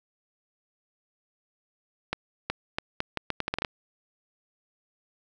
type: accelerating click train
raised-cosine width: 0.3 ms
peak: -11 dBFS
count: 12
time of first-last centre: 2.13-3.648 s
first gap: 370 ms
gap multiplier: 0.77
effects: none